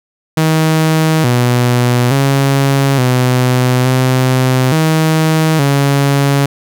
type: tone with pitch steps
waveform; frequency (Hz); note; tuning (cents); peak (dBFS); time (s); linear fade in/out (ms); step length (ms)
sawtooth; 158.5 / 122.8 / 137.6 / 126.2 / 128.9 / 158.5 / 140; D#3 / B2 / C#3 / B2 / C3 / D#3 / C#3; +32 / -9 / -12 / +38 / -26 / +32 / +18; -5; 0.37-6.46; 5; 870
effects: none